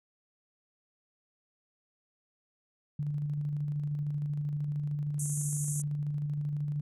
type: tone with tremolo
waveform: sine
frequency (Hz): 146.83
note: D3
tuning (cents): 0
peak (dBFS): -29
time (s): 2.99-6.81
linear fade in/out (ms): 5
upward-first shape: square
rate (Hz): 13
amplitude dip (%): 25
type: band-pass noise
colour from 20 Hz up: white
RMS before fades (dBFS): -38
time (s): 5.19-5.82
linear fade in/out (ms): 5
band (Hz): 6300 to 11000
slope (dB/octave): 96
effects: none